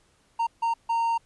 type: tone bursts at uneven times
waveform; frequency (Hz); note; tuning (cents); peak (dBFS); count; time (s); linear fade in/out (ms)
triangle; 922; A#5; -19; -20; 3; 0.39-0.47 / 0.62-0.74 / 0.89-1.18; 10
effects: pink hiss -64 dBFS RMS until 1.25 s + resampled to 24000 Hz